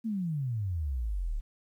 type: exponential sweep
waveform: sine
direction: down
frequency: 233.1 to 34 Hz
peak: -29 dBFS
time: 0.04-1.41 s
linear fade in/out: 20 ms
effects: 11-bit